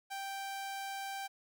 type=tone; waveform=sawtooth; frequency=784 Hz; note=G5; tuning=in tune; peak=-35 dBFS; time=0.1-1.28 s; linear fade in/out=20 ms; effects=none